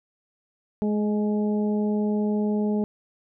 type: harmonic tone with a mistuned harmonic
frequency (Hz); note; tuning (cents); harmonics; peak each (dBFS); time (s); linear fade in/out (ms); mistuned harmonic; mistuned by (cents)
210.2; G#3; +21; 1 / 2 / 3 / 4; -22 / -28 / -36 / -39; 0.82-2.84; 0; 3; -17
effects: none